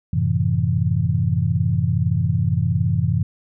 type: chord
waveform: sine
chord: F# half-diminished seventh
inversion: none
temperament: equal with one note detuned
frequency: 92.5 / 110 / 131.65 / 164.81 Hz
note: F#2 / A2 / C3 / E3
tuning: 0 / 0 / +11 / 0 cents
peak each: -22 dBFS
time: 0.13-3.23 s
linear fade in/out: 5 ms
effects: none